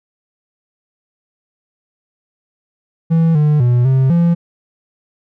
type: tone with pitch steps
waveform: triangle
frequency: 164.2 / 149.8 / 122.1 / 132.2 / 170.5 Hz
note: E3 / D3 / B2 / C3 / F3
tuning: -6 / +35 / -19 / +18 / -41 cents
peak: -7 dBFS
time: 3.1-4.35 s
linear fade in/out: 20 ms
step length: 250 ms
effects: none